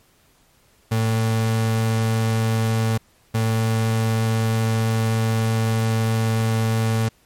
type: tone pair in turn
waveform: 35% pulse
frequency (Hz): 112.1 / 112.1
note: A2 / A2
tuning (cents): +33 / +33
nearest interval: unison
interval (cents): 0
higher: neither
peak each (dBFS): -16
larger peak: neither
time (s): 0.91-2.98 / 3.34-7.09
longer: second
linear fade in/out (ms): 10
effects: pink hiss -58 dBFS RMS until 7.25 s + MP3 64 kbps